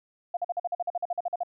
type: tone bursts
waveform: sine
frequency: 703 Hz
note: F5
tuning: 11 cents sharp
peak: -25 dBFS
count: 15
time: 0.34-1.434 s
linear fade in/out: 5 ms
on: 30 ms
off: 46 ms
effects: none